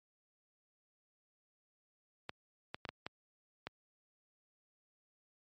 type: clicks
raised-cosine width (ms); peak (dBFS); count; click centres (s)
0.3; -24; 6; 2.294 / 2.745 / 2.852 / 2.89 / 3.065 / 3.67
effects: high-pass 80 Hz 12 dB/octave + MP3 48 kbps